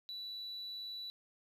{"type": "tone", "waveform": "sine", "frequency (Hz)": 3951, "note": "B7", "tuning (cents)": 0, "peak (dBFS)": -40, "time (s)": [0.09, 1.1], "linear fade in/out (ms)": 0, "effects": ["tanh soft clip ceiling -39 dBFS", "12-bit"]}